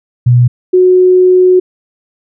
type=tone pair in turn; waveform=sine; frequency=122.4 / 366.8 Hz; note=B2 / F#4; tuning=-15 / -15 cents; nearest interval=octave + perfect fifth; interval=1900 cents; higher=second; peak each=-3 dBFS; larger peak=neither; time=0.26-0.48 / 0.73-1.6 s; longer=second; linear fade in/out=10 ms; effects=none